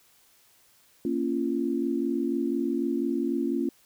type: chord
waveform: sine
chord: Bb minor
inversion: none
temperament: equal with one note detuned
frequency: 233.1 / 277.2 / 343.2 Hz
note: Bb3 / Db4 / F4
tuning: 0 / 0 / -30 cents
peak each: -30 / -28 / -29 dBFS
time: 1.05-3.69 s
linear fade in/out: 2 ms
effects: white hiss -61 dBFS RMS until 3.85 s